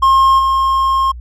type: tone with level steps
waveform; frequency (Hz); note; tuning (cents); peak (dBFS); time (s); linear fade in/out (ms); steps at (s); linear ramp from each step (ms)
triangle; 1070; C6; +38; -5 / -9; 0.02-1.12; 10; 0.38; 20
effects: added 60 Hz sine -27 dBFS peak until 1.2 s